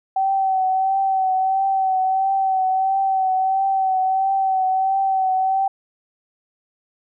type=tone with vibrato; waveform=sine; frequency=765 Hz; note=G5; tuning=42 cents flat; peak=-16 dBFS; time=0.16-5.68 s; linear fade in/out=5 ms; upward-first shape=triangle; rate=1.5 Hz; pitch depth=34 cents each way; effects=none